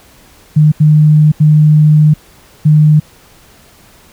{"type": "tone bursts at uneven times", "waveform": "sine", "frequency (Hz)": 152.3, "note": "D#3", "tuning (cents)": -37, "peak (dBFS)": -3, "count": 4, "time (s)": [[0.56, 0.72], [0.8, 1.32], [1.4, 2.14], [2.65, 3]], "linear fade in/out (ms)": 10, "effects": ["pink hiss -43 dBFS RMS until 4.12 s"]}